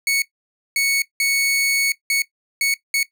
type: tone bursts at uneven times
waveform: sawtooth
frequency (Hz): 2217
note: C#7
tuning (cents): 0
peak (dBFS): -13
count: 6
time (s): 0.07-0.22 / 0.76-1.02 / 1.2-1.92 / 2.1-2.22 / 2.61-2.74 / 2.94-3.03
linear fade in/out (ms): 2
effects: noise-tail reverb RT60 0.1 s tail -17 dB re dry